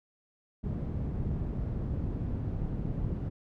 white low-pass noise, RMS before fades -33 dBFS, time 0.63-3.3 s, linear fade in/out 20 ms, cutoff 150 Hz, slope 12 dB/octave, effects none

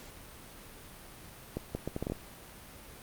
accelerating click train, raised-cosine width 2 ms, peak -20 dBFS, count 8, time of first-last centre 1.57-2.121 s, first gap 180 ms, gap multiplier 0.7, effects pink hiss -50 dBFS RMS until 3.02 s + Opus 48 kbps

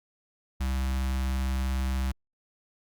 square tone with notch filter, 65.41 Hz, C2, in tune, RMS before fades -28 dBFS, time 0.6-2.12 s, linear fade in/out 10 ms, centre 440 Hz, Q 0.86, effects Opus 48 kbps

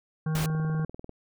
harmonic tone, 157.2 Hz, D#3, 18 cents sharp, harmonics 1 / 3 / 5 / 7 / 9 / 10, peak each -25 / -41 / -45 / -45 / -47 / -47 dBFS, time 0.26-0.85 s, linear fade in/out 5 ms
pink noise, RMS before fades -33 dBFS, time 0.35-0.46 s, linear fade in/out 2 ms
click train, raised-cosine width 2 ms, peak -27 dBFS, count 14, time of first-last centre 0.45-1.094 s, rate 20.2 Hz
effects none

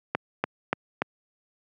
click train, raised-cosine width 0.5 ms, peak -8 dBFS, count 4, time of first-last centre 0.15-1.02 s, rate 3.45 Hz, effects high-pass 150 Hz 12 dB/octave

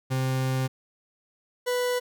40% pulse tone pair in turn, 130.81 / 493.9 Hz, C3 / B4, 0 / 0 cents, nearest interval octave + major seventh, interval 2300 cents, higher second, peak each -23 dBFS, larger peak neither, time 0.1-0.68 / 1.66-2 s, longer first, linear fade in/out 20 ms, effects none

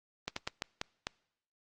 slowing click train, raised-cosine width 0.2 ms, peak -16 dBFS, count 6, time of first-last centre 0.28-1.069 s, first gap 84 ms, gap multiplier 1.32, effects noise-tail reverb RT60 0.8 s tail -26 dB re dry + Opus 24 kbps

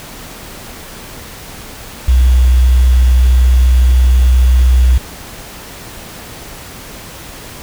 sine tone with quantisation, 62.7 Hz, B1, 27 cents sharp, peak -5 dBFS, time 2.08-4.98 s, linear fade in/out 5 ms, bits 5, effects pink hiss -31 dBFS RMS until 7.62 s

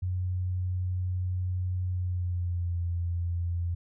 sine tone with pitch glide, 91.2 to 86.33 Hz, F#2 to F2, -24 to -19 cents, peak -27 dBFS, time 0.02-3.75 s, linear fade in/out 10 ms, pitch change -95 cents, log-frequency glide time 1.88-2.82 s, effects none

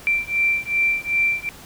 sine beating tone pair, 2349 / 2351.6 Hz, D7 / D7, 0 / +2 cents, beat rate 2.6 Hz, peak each -21 / -21 dBFS, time 0.07-1.49 s, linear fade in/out 0 ms, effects pink hiss -42 dBFS RMS until 1.65 s

